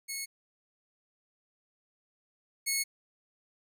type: tone pair in turn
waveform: 10% pulse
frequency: 2191 / 2191 Hz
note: C#7 / C#7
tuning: -21 / -21 cents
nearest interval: unison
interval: 0 cents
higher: neither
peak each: -26 / -19 dBFS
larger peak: second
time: 0.08-0.26 / 2.66-2.84 s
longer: neither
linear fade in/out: 20 ms
effects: none